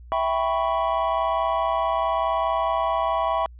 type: chord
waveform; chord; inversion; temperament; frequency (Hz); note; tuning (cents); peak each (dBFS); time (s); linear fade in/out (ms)
triangle; C# half-diminished seventh; first; equal; 659.3 / 784 / 987.8 / 1108.7; E5 / G5 / B5 / C#6; 0 / 0 / 0 / 0; -23 / -26 / -24 / -25; 0.12-3.46; 0
effects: added 60 Hz sine -41 dBFS peak until 3.59 s + resampled to 8000 Hz